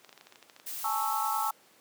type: clicks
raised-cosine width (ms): 0.2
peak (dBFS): -32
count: 12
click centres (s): 0.047 / 0.093 / 0.128 / 0.177 / 0.211 / 0.27 / 0.324 / 0.358 / 0.427 / 0.498 / 0.564 / 0.599
type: noise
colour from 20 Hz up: blue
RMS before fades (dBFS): -38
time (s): 0.66-1.51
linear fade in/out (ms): 10
type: chord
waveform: sine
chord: A major seventh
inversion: third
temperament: equal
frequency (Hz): 830.6 / 880 / 1108.7 / 1318.5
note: G#5 / A5 / C#6 / E6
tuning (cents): 0 / 0 / 0 / 0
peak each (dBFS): -34 / -32 / -35 / -33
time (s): 0.84-1.51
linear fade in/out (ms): 5
effects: pink hiss -60 dBFS RMS until 1.8 s + high-pass 300 Hz 12 dB/octave